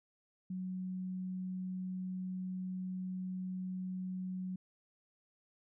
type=tone; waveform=sine; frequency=185 Hz; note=F#3; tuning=in tune; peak=-37 dBFS; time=0.5-4.56 s; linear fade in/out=5 ms; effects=none